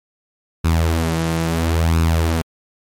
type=tone with flanger; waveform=sawtooth; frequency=82.1 Hz; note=E2; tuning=6 cents flat; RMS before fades=-17 dBFS; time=0.64-2.42 s; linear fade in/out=10 ms; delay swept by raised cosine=0.76 to 6.46 ms; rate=0.74 Hz; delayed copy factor=+0.6; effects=MP3 64 kbps